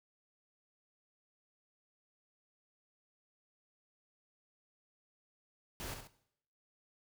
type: noise with echo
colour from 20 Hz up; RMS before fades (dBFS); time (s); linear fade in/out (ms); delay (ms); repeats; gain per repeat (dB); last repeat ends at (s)
pink; -43; 5.8-5.94; 0; 66; 2; -6; 6.072
effects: noise-tail reverb RT60 0.7 s tail -17 dB re dry